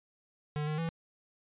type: tone with pitch steps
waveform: square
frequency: 149.6 / 153 / 165.2 Hz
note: D3 / D#3 / E3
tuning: +32 / -29 / +4 cents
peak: -32 dBFS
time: 0.56-0.89 s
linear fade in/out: 0 ms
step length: 110 ms
effects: resampled to 8000 Hz